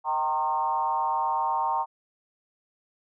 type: tone with frequency modulation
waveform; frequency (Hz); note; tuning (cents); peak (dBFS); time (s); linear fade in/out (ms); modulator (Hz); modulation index
sine; 922; A#5; -19; -23; 0.04-1.86; 50; 148; 1.1
effects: none